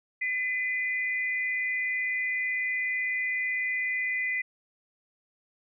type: tone pair together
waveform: sine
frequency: 2019 / 2421 Hz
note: B6 / D#7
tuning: +38 / -48 cents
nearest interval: minor third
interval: 314 cents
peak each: -27 / -35 dBFS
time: 0.21-4.42 s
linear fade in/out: 10 ms
effects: none